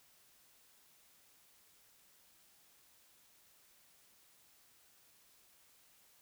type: silence
effects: white hiss -67 dBFS RMS until 6.21 s